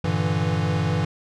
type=chord; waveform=square; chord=E half-diminished seventh; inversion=first; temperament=equal; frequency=98 / 116.54 / 146.83 / 164.81 Hz; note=G2 / Bb2 / D3 / E3; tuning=0 / 0 / 0 / 0 cents; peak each=-26 / -30 / -28 / -25 dBFS; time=0.04-1.05 s; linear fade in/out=5 ms; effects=low-pass 5000 Hz 12 dB/octave